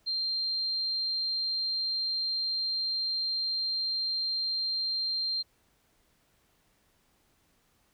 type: tone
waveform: sine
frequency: 4173 Hz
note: C8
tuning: 5 cents flat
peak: -28 dBFS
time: 0.06-5.43 s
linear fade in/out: 20 ms
effects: pink hiss -69 dBFS RMS until 7.93 s